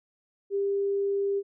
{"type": "tone", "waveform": "sine", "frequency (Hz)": 398.2, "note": "G4", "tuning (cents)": 27, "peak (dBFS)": -24, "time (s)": [0.5, 1.43], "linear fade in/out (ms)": 50, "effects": []}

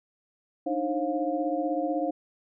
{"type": "tone cluster", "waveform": "sine", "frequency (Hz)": [297.4, 313.4, 536, 706], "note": ["D4", "D#4", "C5", "F5"], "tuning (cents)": [22, 13, 42, 19], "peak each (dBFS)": -31, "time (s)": [0.66, 2.11], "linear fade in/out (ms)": 10, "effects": []}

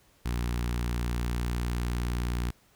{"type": "tone with notch filter", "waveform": "sawtooth", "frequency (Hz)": 59.7, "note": "A#1", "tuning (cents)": 42, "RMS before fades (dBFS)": -30, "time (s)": [0.25, 2.51], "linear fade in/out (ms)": 10, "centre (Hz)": 560, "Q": 1.3, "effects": ["pink hiss -63 dBFS RMS until 2.75 s"]}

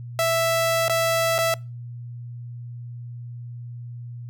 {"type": "tone with dropouts", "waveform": "sawtooth", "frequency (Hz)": 660, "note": "E5", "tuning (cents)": 2, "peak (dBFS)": -15, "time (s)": [0.19, 1.54], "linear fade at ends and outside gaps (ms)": 1, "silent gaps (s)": [[0.882, 0.896], [1.382, 1.387]], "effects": ["noise-tail reverb RT60 0.3 s tail -25 dB re dry", "added 120 Hz sine -33 dBFS peak until 4.29 s"]}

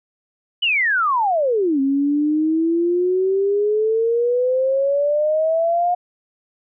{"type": "exponential two-way sweep", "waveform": "sine", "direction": "down then up", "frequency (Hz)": [3038, 268.7, 717], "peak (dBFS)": -15, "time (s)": [0.62, 5.95], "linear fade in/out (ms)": 10, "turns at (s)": 1.8, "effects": []}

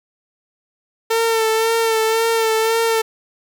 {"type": "tone with vibrato", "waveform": "sawtooth", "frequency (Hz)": 449.3, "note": "A4", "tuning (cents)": 36, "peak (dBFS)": -11, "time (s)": [1.1, 3.02], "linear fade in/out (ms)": 10, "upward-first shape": "sine", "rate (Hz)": 1.9, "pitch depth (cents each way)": 31, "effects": []}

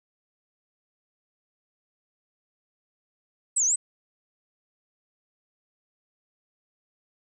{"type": "linear two-way sweep", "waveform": "sine", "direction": "down then up", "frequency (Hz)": [8340, 5910, 8340], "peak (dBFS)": -20, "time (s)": [3.56, 3.76], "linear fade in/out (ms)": 10, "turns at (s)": 3.65, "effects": []}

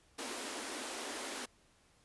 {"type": "high-pass noise", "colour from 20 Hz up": "pink", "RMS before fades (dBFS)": -42, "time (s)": [0.18, 1.46], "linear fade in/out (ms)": 10, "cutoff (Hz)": 230, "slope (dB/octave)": 96, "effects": ["pink hiss -68 dBFS RMS until 2.04 s", "resampled to 24000 Hz"]}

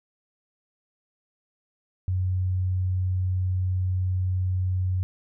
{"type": "tone", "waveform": "sine", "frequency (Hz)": 92.3, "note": "F#2", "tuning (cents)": -4, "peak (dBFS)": -22, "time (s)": [2.08, 5.03], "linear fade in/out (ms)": 0, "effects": []}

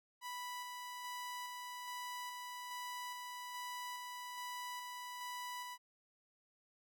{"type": "tone with tremolo", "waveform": "sawtooth", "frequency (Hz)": 987, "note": "B5", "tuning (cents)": -1, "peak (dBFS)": -39, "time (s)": [0.21, 5.78], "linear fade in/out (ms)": 50, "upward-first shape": "square", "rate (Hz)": 1.2, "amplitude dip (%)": 25, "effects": []}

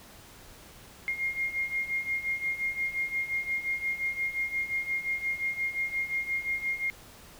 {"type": "beating tone pair", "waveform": "sine", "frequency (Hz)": [2127, 2132.7], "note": ["C7", "C7"], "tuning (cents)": [28, 33], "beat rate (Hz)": 5.7, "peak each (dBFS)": [-34, -30], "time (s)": [1.08, 6.9], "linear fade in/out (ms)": 0, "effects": ["pink hiss -51 dBFS RMS until 7.39 s"]}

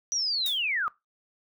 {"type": "linear sweep", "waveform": "sine", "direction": "down", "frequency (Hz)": [5920, 1174.7], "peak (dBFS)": -25, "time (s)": [0.12, 0.88], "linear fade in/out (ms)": 0}
{"type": "noise with exponential decay", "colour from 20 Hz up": "blue", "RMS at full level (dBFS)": -32, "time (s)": [0.46, 0.64], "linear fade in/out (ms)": 1, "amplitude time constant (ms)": 39}
{"effects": ["noise-tail reverb RT60 0.2 s tail -20 dB re dry"]}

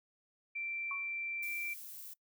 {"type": "tone", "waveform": "sine", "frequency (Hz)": 2349, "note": "D7", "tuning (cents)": 0, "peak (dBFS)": -37, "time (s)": [0.55, 1.74], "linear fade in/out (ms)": 10}
{"type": "tone with exponential decay", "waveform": "sine", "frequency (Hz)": 1108.7, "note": "C#6", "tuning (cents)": 0, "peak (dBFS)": -38, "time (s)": [0.91, 1.14], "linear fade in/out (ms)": 2, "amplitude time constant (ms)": 48}
{"type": "noise", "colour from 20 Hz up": "violet", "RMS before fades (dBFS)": -48, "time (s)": [1.42, 2.14], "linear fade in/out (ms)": 10}
{"effects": ["noise-tail reverb RT60 0.1 s tail -22 dB re dry"]}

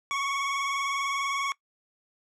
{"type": "tone with vibrato", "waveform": "25% pulse", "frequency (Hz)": 1108.7, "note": "C#6", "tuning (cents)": 0, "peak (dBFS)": -23, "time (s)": [0.11, 1.52], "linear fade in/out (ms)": 0, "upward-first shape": "sine", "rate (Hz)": 20, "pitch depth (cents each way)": 42, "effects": ["noise-tail reverb RT60 0.1 s tail -21 dB re dry", "low-pass 7000 Hz 12 dB/octave"]}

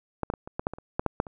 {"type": "clicks", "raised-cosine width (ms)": 1, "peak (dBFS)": [-13, -13, -17, -25, -15, -11, -21, -29, -11, -9, -9, -27], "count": 12, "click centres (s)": [0.233, 0.301, 0.338, 0.475, 0.595, 0.669, 0.736, 0.785, 0.995, 1.063, 1.201, 1.268], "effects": []}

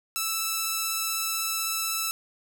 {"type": "tone with vibrato", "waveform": "5% pulse", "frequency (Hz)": 1318.5, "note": "E6", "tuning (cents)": 0, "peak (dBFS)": -15, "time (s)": [0.16, 2.11], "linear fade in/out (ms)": 0, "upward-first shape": "sine", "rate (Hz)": 16, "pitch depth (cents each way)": 9, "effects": []}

